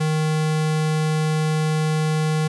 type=tone; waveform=square; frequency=155.56 Hz; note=D#3; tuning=in tune; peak=-19 dBFS; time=0-2.48 s; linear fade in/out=10 ms; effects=resampled to 24000 Hz + 9-bit